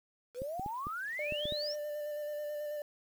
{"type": "exponential sweep", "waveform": "sine", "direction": "up", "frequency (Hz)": [466.2, 5800], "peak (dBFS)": -36, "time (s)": [0.34, 1.76], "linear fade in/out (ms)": 50}
{"type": "clicks", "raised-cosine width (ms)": 3, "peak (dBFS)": -29, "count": 7, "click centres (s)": [0.419, 0.596, 0.662, 0.869, 1.323, 1.455, 1.523]}
{"type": "tone with vibrato", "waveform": "triangle", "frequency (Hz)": 594, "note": "D5", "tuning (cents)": 20, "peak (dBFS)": -34, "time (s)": [1.19, 2.82], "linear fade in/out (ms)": 2, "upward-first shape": "square", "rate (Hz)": 9.2, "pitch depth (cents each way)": 14}
{"effects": ["9-bit"]}